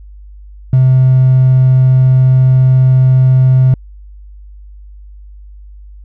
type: tone with hard clipping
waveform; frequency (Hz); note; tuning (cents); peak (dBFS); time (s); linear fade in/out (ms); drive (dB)
triangle; 129.6; C3; -16; -5; 0.73-3.74; 2; 4
effects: added 50 Hz sine -31 dBFS peak until 6.04 s